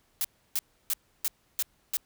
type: noise bursts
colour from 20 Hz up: blue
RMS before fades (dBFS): -28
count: 6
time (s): 0.21-1.97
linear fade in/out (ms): 0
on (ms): 35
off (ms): 310
effects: pink hiss -68 dBFS RMS until 2.05 s